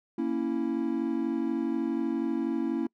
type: chord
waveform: triangle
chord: A# diminished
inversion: none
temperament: equal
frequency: 233.1 / 277.2 / 329.6 Hz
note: A#3 / C#4 / E4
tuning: 0 / 0 / 0 cents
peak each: -30 / -29 / -28 dBFS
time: 0.18-2.87 s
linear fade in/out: 5 ms
effects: noise-tail reverb RT60 0.1 s tail -25 dB re dry